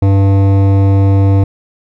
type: tone with hard clipping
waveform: sine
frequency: 98 Hz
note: G2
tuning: in tune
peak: -8 dBFS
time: 0.02-1.44 s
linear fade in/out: 5 ms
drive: 14 dB
effects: none